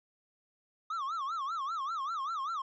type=tone with vibrato; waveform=triangle; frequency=1204 Hz; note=D6; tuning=43 cents sharp; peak=-31 dBFS; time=0.9-2.62 s; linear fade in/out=5 ms; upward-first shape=sine; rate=5.1 Hz; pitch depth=220 cents each way; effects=resampled to 16000 Hz